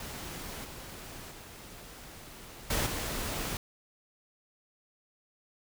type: noise with level steps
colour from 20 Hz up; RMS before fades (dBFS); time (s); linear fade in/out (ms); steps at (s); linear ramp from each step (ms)
pink; -41 / -45 / -48 / -30 / -35; 0-3.57; 2; 0.64 / 1.31 / 2.7 / 2.86; 5
effects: none

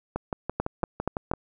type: two click trains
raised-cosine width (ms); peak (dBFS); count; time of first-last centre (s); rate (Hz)
1; -14 / -11; 8 / 4; 0.16-1.336 / 0.6-1.314; 5.95 / 4.2
effects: none

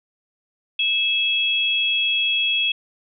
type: tone pair together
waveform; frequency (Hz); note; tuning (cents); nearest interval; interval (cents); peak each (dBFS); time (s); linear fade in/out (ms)
sine; 2614 / 3313; E7 / G#7; -15 / -5; major third; 410; -21 / -20; 0.79-2.72; 5
effects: none

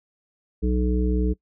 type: harmonic tone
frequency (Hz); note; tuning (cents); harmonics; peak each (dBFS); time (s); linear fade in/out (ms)
61.74; B1; 0; 1 / 3 / 5 / 7; -21 / -26 / -28 / -29; 0.62-1.34; 20
effects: noise-tail reverb RT60 0.1 s tail -23 dB re dry

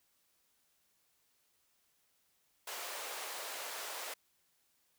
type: high-pass noise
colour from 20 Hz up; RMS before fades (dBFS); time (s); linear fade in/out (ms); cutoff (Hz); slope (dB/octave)
pink; -43; 2.67-4.14; 5; 500; 24
effects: white hiss -75 dBFS RMS until 4.98 s

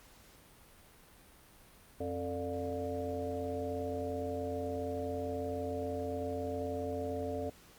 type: harmonic tone with a mistuned harmonic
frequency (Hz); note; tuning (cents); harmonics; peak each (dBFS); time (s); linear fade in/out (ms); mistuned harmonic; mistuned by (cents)
88.8; F2; +29; 1 / 3 / 5 / 7 / 8; -42 / -41 / -39 / -40 / -44; 2-7.5; 5; 7; -87
effects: pink hiss -59 dBFS RMS until 7.78 s + Opus 48 kbps

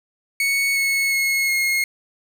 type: tone with pitch steps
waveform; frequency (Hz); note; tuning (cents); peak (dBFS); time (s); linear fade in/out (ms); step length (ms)
40% pulse; 2217 / 2195 / 2174 / 2153; C#7 / C#7 / C#7 / C7; 0 / -18 / -34 / +49; -17; 0.4-1.84; 2; 360
effects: none

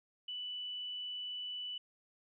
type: tone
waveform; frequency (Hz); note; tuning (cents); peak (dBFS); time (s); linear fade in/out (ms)
sine; 2974; F#7; +8; -39; 0.28-1.78; 5
effects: none

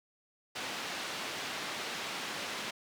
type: band-pass noise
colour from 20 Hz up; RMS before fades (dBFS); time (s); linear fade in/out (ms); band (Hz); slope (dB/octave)
white; -39; 0.55-2.71; 10; 170 to 3600; 12
effects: none

